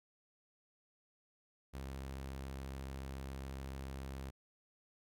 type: tone with vibrato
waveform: sawtooth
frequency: 67.1 Hz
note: C2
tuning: 44 cents sharp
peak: -39 dBFS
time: 1.73-4.31 s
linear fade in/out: 20 ms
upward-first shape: triangle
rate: 14 Hz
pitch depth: 16 cents each way
effects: none